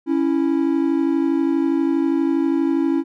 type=tone pair together; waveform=triangle; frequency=277.2 / 329.6 Hz; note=C#4 / E4; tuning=0 / 0 cents; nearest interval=minor third; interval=300 cents; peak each=-17 dBFS; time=0.06-3.04 s; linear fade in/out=50 ms; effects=none